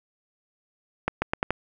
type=accelerating click train; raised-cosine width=0.5 ms; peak=-8 dBFS; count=5; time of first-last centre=1.08-1.506 s; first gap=140 ms; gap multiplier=0.82; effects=none